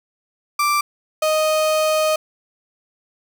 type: tone pair in turn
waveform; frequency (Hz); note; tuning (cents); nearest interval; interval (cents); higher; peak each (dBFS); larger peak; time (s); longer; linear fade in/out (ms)
35% pulse; 1174.7 / 622.3; D6 / D#5; 0 / 0; major seventh; 1100; first; -14; neither; 0.59-0.81 / 1.22-2.16; second; 5
effects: none